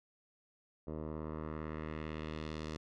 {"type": "tone with low-pass filter sweep", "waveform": "10% pulse", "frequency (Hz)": 77.78, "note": "D#2", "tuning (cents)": 0, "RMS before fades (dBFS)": -42, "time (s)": [0.87, 2.77], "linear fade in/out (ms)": 5, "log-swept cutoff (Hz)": [670, 5600], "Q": 1.3, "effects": []}